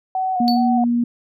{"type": "tone with vibrato", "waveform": "sine", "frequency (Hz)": 740, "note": "F#5", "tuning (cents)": 0, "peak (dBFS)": -18, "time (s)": [0.15, 0.84], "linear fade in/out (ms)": 2, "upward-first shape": "square", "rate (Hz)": 2.4, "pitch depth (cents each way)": 29}
{"type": "tone", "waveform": "sine", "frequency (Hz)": 238.2, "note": "A#3", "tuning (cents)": 38, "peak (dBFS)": -15, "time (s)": [0.4, 1.04], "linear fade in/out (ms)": 5}
{"type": "tone with exponential decay", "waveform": "triangle", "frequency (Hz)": 4477, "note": "C#8", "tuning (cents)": 16, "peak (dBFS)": -17, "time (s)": [0.48, 0.69], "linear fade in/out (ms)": 0, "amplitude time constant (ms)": 44}
{"effects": []}